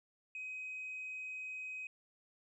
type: tone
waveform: sine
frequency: 2523 Hz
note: D#7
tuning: 23 cents sharp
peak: -40 dBFS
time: 0.35-1.87 s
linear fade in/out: 2 ms
effects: tanh soft clip ceiling -38 dBFS